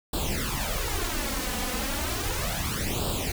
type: noise with flanger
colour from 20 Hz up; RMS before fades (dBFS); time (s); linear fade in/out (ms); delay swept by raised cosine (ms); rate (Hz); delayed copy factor
pink; -29; 0.13-3.32; 5; 0.24 to 4.04; 0.34; +0.8
effects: none